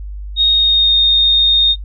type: tone with pitch glide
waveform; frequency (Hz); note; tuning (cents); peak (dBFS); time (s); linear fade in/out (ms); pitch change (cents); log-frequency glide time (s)
sine; 3729 to 3686; A#7 to A#7; 0 to -20; -8; 0.36-1.76; 50; -20; 0.49-0.95
effects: noise-tail reverb RT60 0.1 s tail -23 dB re dry + added 50 Hz sine -24 dBFS peak until 1.84 s